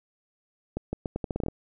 accelerating click train, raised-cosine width 2 ms, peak -16 dBFS, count 11, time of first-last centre 0.77-1.484 s, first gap 160 ms, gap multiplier 0.8, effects none

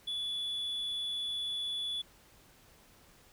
sine tone, 3434 Hz, A7, 43 cents flat, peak -31 dBFS, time 0.07-2.02 s, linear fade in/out 10 ms, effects tanh soft clip ceiling -32 dBFS + pink hiss -61 dBFS RMS until 3.32 s

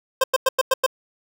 25% pulse tone bursts, 523.3 Hz, C5, in tune, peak -11 dBFS, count 6, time 0.21-0.864 s, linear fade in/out 5 ms, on 29 ms, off 96 ms, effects none

